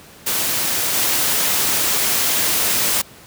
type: noise with level steps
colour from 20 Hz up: white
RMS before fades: -20 / -18 dBFS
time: 0.26-3.02 s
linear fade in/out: 10 ms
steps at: 0.94 s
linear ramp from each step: 5 ms
effects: pink hiss -43 dBFS RMS until 3.26 s + high-pass 80 Hz 12 dB/octave